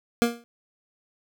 25% pulse tone with exponential decay, 235.5 Hz, A#3, 18 cents sharp, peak -11 dBFS, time 0.22-0.44 s, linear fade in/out 0 ms, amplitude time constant 46 ms, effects none

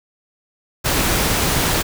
pink noise, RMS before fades -18 dBFS, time 0.84-1.83 s, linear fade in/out 20 ms, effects none

